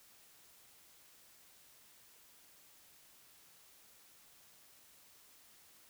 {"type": "silence", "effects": ["white hiss -63 dBFS RMS until 5.89 s"]}